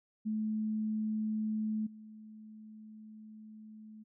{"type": "tone with level steps", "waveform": "sine", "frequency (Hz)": 216.2, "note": "A3", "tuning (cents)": -30, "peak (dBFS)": [-31, -48], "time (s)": [0.25, 4.04], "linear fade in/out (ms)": 20, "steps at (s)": 1.86, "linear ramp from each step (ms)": 10, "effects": []}